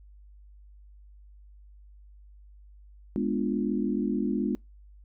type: chord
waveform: sine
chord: G# diminished seventh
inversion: none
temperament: equal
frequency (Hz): 207.7 / 246.9 / 293.7 / 349.2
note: G#3 / B3 / D4 / F4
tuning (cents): 0 / 0 / 0 / 0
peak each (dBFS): -29 / -30 / -31 / -33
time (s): 3.16-4.55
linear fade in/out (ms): 0
effects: noise-tail reverb RT60 0.2 s tail -26 dB re dry + added 50 Hz sine -49 dBFS peak until 5.04 s